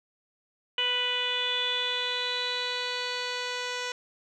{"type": "tone with low-pass filter sweep", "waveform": "10% pulse", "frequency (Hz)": 494.4, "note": "B4", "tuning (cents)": 2, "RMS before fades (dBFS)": -30, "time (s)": [0.78, 3.92], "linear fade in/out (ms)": 2, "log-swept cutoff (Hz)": [3000, 5100], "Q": 8.5, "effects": []}